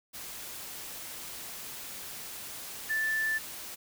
sine tone in noise, 1760 Hz, A6, in tune, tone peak -27 dBFS, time 2.89-3.39 s, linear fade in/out 20 ms, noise white, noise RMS -42 dBFS, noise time 0.13-3.76 s, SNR +12 dB, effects none

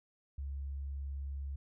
sine tone, 69.3 Hz, C#2, in tune, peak -37 dBFS, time 0.38-1.56 s, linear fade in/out 5 ms, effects none

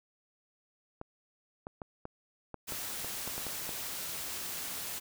clicks, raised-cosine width 1 ms, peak -26 dBFS, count 11, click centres 1.014 / 1.669 / 1.818 / 2.054 / 2.543 / 2.722 / 3.046 / 3.276 / 3.38 / 3.467 / 3.692 s
white noise, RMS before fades -39 dBFS, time 2.67-5 s, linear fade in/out 20 ms
effects none

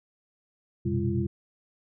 sine tone cluster, 90.1 / 119.8 / 128.8 / 199.6 / 342.5 Hz, F#2 / A#2 / C3 / G3 / F4, -45 / +48 / -27 / +32 / -34 cents, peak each -31 / -32 / -30 / -30 / -31 dBFS, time 0.85-1.27 s, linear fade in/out 10 ms, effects none

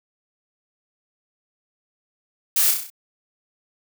blue noise with echo, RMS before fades -19 dBFS, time 2.56-2.71 s, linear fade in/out 5 ms, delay 32 ms, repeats 6, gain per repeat -4 dB, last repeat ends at 2.902 s, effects none

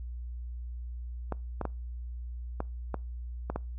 clicks, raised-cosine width 1 ms, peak -18 dBFS, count 7, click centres 1.323 / 1.613 / 1.653 / 2.604 / 2.943 / 3.5 / 3.56 s, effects noise-tail reverb RT60 0.3 s tail -25 dB re dry + added 60 Hz sine -36 dBFS peak until 3.78 s

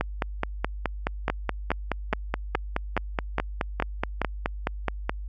two click trains, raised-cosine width 0.5 ms, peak -9 / -9 dBFS, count 25 / 8, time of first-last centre 0.01-5.095 / 1.3-4.217 s, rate 4.72 / 2.4 Hz, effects added 50 Hz sine -32 dBFS peak until 5.28 s

